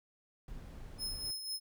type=noise; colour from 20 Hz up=brown; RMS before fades=-47 dBFS; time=0.48-1.31 s; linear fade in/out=2 ms
type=tone with tremolo; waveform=sawtooth; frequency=5170 Hz; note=E8; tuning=34 cents flat; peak=-33 dBFS; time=0.98-1.6 s; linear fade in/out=50 ms; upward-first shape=sine; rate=4 Hz; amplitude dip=55%
effects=none